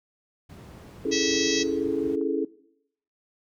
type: noise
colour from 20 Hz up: brown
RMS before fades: -40 dBFS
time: 0.49-2.16 s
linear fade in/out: 10 ms
type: chord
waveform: sine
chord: A major seventh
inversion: first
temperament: equal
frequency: 277.2 / 329.6 / 415.3 / 440 Hz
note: C#4 / E4 / G#4 / A4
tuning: 0 / 0 / 0 / 0 cents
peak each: -29 dBFS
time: 1.05-2.45 s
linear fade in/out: 5 ms
type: harmonic tone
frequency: 650 Hz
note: E5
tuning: 24 cents flat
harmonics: 3 / 4 / 5 / 6 / 7 / 8 / 9 / 10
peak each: -33 / -33 / -33 / -33 / -33 / -33 / -33 / -33 dBFS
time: 1.11-1.64 s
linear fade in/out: 20 ms
type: click train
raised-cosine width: 1 ms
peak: -35 dBFS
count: 4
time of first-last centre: 1.87-2.213 s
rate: 8.75 Hz
effects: noise-tail reverb RT60 0.7 s tail -19 dB re dry + high-pass 100 Hz 12 dB/octave